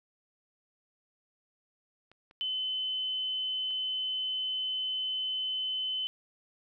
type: clicks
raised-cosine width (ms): 0.3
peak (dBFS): -40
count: 3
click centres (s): 2.116 / 2.311 / 3.708
type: tone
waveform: sine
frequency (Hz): 3040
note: F#7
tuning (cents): +46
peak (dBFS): -30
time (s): 2.41-6.07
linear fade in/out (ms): 0
effects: none